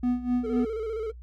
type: tone with tremolo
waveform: triangle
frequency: 246.9 Hz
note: B3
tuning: in tune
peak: -19 dBFS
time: 0.03-0.65 s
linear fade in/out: 5 ms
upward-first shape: sine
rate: 4 Hz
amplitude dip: 80%
type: tone with vibrato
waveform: triangle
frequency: 442.7 Hz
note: A4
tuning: 11 cents sharp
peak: -26 dBFS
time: 0.43-1.12 s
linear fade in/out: 20 ms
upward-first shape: square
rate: 15 Hz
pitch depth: 50 cents each way
effects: noise-tail reverb RT60 0.1 s tail -21 dB re dry + added 60 Hz sine -41 dBFS peak until 1.22 s